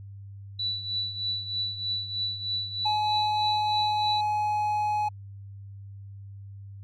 sine tone with tremolo, 3955 Hz, B7, 2 cents sharp, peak -25 dBFS, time 0.59-4.21 s, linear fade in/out 5 ms, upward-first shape triangle, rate 3.2 Hz, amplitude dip 75%
triangle tone with pitch glide, 847 to 841.6 Hz, G#5 to G#5, +34 to +23 cents, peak -22 dBFS, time 2.85-5.09 s, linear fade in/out 10 ms, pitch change -11 cents, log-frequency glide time 3.51-4.62 s
effects added 99 Hz sine -40 dBFS peak until 6.83 s

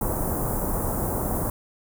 pink band-stop noise, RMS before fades -26 dBFS, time 0.01-1.5 s, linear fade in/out 2 ms, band 1100 to 10000 Hz, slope 24 dB/octave, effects none

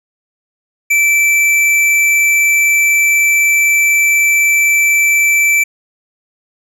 sine tone with hard clipping, 2327 Hz, D7, 17 cents flat, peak -10 dBFS, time 0.9-5.64 s, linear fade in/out 10 ms, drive 11 dB, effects none

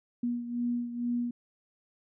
sine beating tone pair, 240 / 242.2 Hz, B3 / B3, -49 / -34 cents, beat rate 2.2 Hz, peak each -30 / -36 dBFS, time 0.23-1.31 s, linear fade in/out 5 ms, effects none

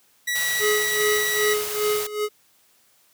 sawtooth tone, 1942 Hz, B6, 30 cents flat, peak -19 dBFS, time 0.27-1.54 s, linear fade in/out 10 ms
white band-stop noise, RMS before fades -30 dBFS, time 0.35-2.07 s, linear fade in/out 5 ms, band 200 to 400 Hz, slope 48 dB/octave
square tone with tremolo, 421 Hz, G#4, 24 cents sharp, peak -20 dBFS, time 0.59-2.29 s, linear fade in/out 50 ms, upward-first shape sine, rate 2.5 Hz, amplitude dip 80%
effects white hiss -60 dBFS RMS until 3.13 s + high-pass 80 Hz 12 dB/octave

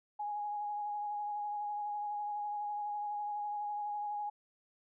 sine tone with vibrato, 830 Hz, G#5, 1 cent flat, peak -35 dBFS, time 0.19-4.3 s, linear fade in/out 10 ms, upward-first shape sine, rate 12 Hz, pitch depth 18 cents each way, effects none

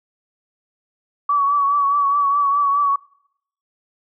sine tone with vibrato, 1136 Hz, C#6, 42 cents sharp, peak -14 dBFS, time 1.29-2.96 s, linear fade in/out 5 ms, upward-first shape triangle, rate 4.8 Hz, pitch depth 48 cents each way, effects noise-tail reverb RT60 0.7 s tail -24 dB re dry

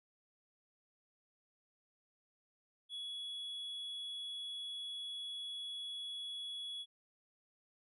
triangle tone, 3375 Hz, G#7, 27 cents sharp, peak -40 dBFS, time 2.89-6.86 s, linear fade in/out 50 ms, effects resampled to 32000 Hz

